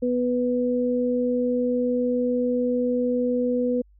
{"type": "tone pair together", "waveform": "sine", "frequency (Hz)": [246.9, 493.9], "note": ["B3", "B4"], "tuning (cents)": [0, 0], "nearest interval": "octave", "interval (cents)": 1200, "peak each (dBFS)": -23, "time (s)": [0.02, 3.82], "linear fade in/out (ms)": 10, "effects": ["added 50 Hz sine -52 dBFS peak until 3.99 s"]}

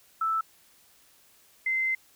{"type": "tone pair in turn", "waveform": "sine", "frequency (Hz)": [1318.5, 2070], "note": ["E6", "C7"], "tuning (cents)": [0, -19], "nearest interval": "minor sixth", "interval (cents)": 781, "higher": "second", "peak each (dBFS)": -24, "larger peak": "neither", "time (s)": [[0.21, 0.41], [1.66, 1.95]], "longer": "second", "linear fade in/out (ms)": 5, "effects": ["white hiss -60 dBFS RMS until 2.15 s"]}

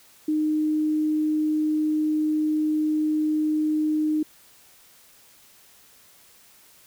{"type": "tone", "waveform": "sine", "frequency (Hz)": 307.3, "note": "D#4", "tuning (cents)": -21, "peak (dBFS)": -20, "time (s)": [0.28, 4.23], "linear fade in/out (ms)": 5, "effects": ["white hiss -54 dBFS RMS until 6.86 s"]}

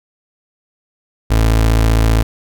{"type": "tone", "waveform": "30% pulse", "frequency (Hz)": 55.3, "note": "A1", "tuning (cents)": 9, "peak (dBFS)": -7, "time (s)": [1.3, 2.23], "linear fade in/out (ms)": 10, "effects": []}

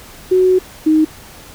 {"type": "tone pair in turn", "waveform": "sine", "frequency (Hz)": [370.2, 312], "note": ["F#4", "D#4"], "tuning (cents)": [1, 5], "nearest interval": "minor third", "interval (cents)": 296, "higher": "first", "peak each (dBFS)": -8, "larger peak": "neither", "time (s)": [[0.31, 0.59], [0.86, 1.05]], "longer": "first", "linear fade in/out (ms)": 10, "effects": ["pink hiss -38 dBFS RMS until 1.54 s"]}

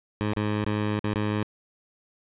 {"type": "tone with dropouts", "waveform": "15% pulse", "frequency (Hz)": 105.4, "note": "G#2", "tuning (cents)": 26, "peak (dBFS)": -18, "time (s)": [0.21, 1.43], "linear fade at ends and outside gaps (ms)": 0, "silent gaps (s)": [[0.334, 0.364], [0.645, 0.665], [0.993, 1.042], [1.139, 1.158]], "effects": ["resampled to 8000 Hz", "10-bit"]}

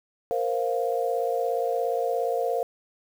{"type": "chord", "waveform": "sine", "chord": "Bb suspended second", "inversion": "none", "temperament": "equal", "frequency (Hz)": [466.2, 523.3, 698.5], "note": ["Bb4", "C5", "F5"], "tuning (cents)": [0, 0, 0], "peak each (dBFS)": [-27, -28, -28], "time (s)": [0.31, 2.63], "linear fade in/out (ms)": 0, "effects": ["8-bit"]}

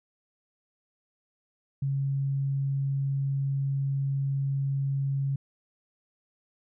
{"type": "tone", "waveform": "sine", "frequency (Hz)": 137.6, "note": "C#3", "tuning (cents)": -12, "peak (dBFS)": -25, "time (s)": [1.82, 5.36], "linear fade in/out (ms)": 5, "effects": []}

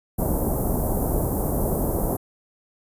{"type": "band-stop noise", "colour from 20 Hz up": "pink", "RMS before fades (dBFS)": -23, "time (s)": [0.18, 2.17], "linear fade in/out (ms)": 10, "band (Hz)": [800, 12000], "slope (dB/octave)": 24, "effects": ["resampled to 32000 Hz"]}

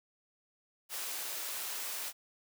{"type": "high-pass noise", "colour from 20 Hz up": "white", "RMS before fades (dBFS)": -39, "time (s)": [0.89, 2.13], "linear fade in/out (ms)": 50, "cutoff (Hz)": 460, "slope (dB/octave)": 12, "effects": []}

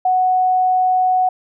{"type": "tone", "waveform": "sine", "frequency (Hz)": 740, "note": "F#5", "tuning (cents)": 0, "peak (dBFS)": -12, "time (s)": [0.05, 1.29], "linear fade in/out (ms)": 5, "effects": []}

